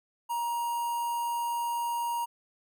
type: tone with notch filter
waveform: square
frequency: 944 Hz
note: A#5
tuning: 22 cents sharp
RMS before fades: -31 dBFS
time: 0.29-2.26 s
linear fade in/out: 20 ms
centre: 4000 Hz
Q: 0.59
effects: none